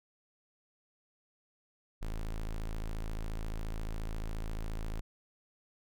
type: tone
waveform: square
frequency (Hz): 27.15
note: A0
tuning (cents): -22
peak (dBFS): -35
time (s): 2.01-5.01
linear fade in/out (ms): 10
effects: none